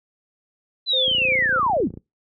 sine linear sweep, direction down, 4064 to 105.2 Hz, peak -17 dBFS, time 0.86-1.9 s, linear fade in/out 50 ms
sine tone with tremolo, 519 Hz, C5, 14 cents flat, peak -24 dBFS, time 0.93-1.59 s, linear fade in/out 5 ms, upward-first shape sine, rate 3.3 Hz, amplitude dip 80%
click train, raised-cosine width 3 ms, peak -22 dBFS, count 27, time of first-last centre 1.08-1.973 s, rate 29.1 Hz
effects noise-tail reverb RT60 0.2 s tail -22 dB re dry + high-pass 60 Hz 12 dB/octave

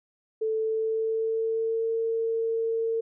sine tone with pitch glide, 440 to 453.4 Hz, A4 to A#4, 0 to -48 cents, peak -24 dBFS, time 0.41-3.01 s, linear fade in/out 10 ms, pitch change +52 cents, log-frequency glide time 0.55-1.95 s, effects none

